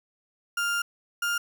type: tone pair in turn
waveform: 35% pulse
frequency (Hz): 1400 / 1406.5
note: F6 / F6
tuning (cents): +4 / +12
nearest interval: unison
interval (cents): 8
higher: second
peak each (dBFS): -23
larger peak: neither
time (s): 0.57-0.82 / 1.22-1.38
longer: first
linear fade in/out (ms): 5
effects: none